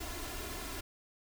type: noise with comb filter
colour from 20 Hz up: pink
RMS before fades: -41 dBFS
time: 0-0.81 s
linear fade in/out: 10 ms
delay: 2.9 ms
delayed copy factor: +0.65
effects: none